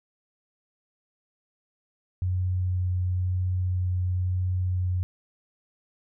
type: tone with vibrato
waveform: sine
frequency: 91.2 Hz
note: F#2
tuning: 24 cents flat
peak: -23 dBFS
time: 2.22-5.03 s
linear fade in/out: 0 ms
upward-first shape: sine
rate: 0.99 Hz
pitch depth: 8 cents each way
effects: none